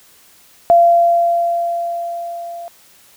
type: tone with level ramp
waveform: sine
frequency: 686 Hz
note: F5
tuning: 31 cents flat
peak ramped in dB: -5 to -27 dBFS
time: 0.7-2.68 s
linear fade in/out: 0 ms
effects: white hiss -48 dBFS RMS until 3.16 s